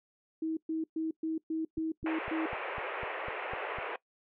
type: tone bursts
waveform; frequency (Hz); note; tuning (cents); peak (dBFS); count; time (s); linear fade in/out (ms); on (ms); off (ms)
sine; 320.1; D#4; +49; -30; 8; 0.42-2.46; 5; 150; 120
type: click train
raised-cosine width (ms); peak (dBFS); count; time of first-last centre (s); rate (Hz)
5; -33; 9; 1.78-3.785; 3.99
type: band-pass noise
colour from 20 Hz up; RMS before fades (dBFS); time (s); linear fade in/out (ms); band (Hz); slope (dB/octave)
pink; -38; 2.06-3.96; 2; 390 to 2700; 48
effects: noise-tail reverb RT60 0.1 s tail -21 dB re dry